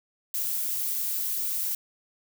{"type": "noise", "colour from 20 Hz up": "violet", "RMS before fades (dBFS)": -29, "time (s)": [0.34, 1.75], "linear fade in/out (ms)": 2, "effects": []}